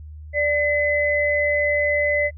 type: tone pair together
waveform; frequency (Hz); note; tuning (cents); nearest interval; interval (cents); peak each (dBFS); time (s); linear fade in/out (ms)
sine; 587.3 / 2026; D5 / B6; 0 / +44; octave + major sixth; 2144; -20; 0.33-2.31; 50
effects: noise-tail reverb RT60 0.1 s tail -24 dB re dry + added 76 Hz sine -35 dBFS peak until 2.37 s